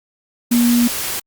sine tone in noise, 238.9 Hz, A#3, 43 cents sharp, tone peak -11 dBFS, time 0.51-0.88 s, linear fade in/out 10 ms, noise white, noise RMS -23 dBFS, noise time 0.51-1.2 s, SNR +9 dB, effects Opus 48 kbps

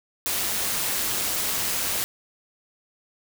white noise with amplitude modulation, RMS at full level -24 dBFS, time 0.26-2.04 s, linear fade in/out 0 ms, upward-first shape sine, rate 194 Hz, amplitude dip 45%, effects none

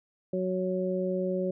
harmonic tone, 185 Hz, F#3, in tune, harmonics 1 / 2 / 3, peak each -31 / -31 / -31 dBFS, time 0.33-1.51 s, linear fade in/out 5 ms, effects none

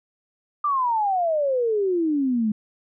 sine exponential sweep, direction down, 1203 to 207.7 Hz, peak -19 dBFS, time 0.64-2.52 s, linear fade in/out 5 ms, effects none

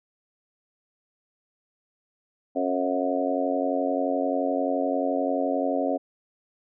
harmonic tone with a mistuned harmonic, 91.5 Hz, F#2, 19 cents flat, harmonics 3 / 4 / 5 / 6 / 7 / 8, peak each -27 / -36 / -32 / -29 / -29 / -31 dBFS, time 2.55-5.98 s, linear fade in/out 20 ms, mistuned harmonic 8, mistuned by -20 cents, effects none

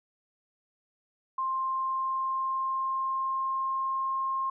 sine tone with pitch glide, 1054 to 1066.2 Hz, C6 to C6, +12 to +32 cents, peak -27 dBFS, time 1.38-4.5 s, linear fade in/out 5 ms, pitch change +20 cents, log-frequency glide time 1.67-4.16 s, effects none

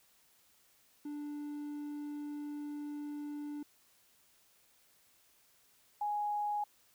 triangle / sine tone pair in turn, 293.7 / 830.7 Hz, D4 / G#5, 0 / 0 cents, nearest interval octave + tritone, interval 1800 cents, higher second, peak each -37 / -32 dBFS, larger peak second, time 1.05-3.63 / 6.01-6.64 s, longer first, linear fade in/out 5 ms, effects white hiss -68 dBFS RMS until 6.94 s

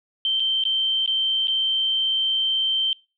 sine tone with dropouts, 3121 Hz, G7, 8 cents flat, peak -19 dBFS, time 0.25-2.93 s, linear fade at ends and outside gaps 1 ms, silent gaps 0.398-0.402 / 0.638-0.652 / 1.061-1.076 / 1.472-1.481 s, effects noise-tail reverb RT60 0.3 s tail -24 dB re dry

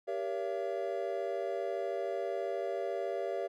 triangle chord, G diminished seventh, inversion none, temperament just, 392 / 470.4 / 564.5 / 677.4 Hz, G4 / Bb4 / Db5 / Fb5, 0 / +16 / +31 / +47 cents, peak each -36 / -38 / -36 / -36 dBFS, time 0.07-3.48 s, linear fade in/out 20 ms, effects none

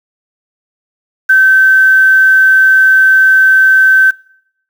sine tone with quantisation, 1543 Hz, G6, 28 cents flat, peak -3 dBFS, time 1.29-4.11 s, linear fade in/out 10 ms, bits 5, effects noise-tail reverb RT60 0.7 s tail -25 dB re dry

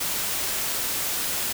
white noise, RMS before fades -27 dBFS, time 0-1.53 s, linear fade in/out 10 ms, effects none

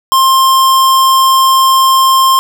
square tone, 1058 Hz, C6, 19 cents sharp, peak -6 dBFS, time 0.12-2.39 s, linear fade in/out 0 ms, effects none

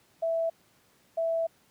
sine tone pair in turn, 659.3 / 659.3 Hz, E5 / E5, 0 / 0 cents, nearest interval unison, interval 0 cents, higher neither, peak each -25 dBFS, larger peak neither, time 0.22-0.5 / 1.17-1.47 s, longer second, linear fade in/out 10 ms, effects pink hiss -64 dBFS RMS until 1.7 s + high-pass 100 Hz 12 dB/octave

